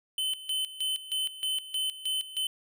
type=tone with tremolo; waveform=square; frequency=3050 Hz; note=G7; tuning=48 cents flat; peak=-28 dBFS; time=0.18-2.47 s; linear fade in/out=2 ms; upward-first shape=square; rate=3.2 Hz; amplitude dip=80%; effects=none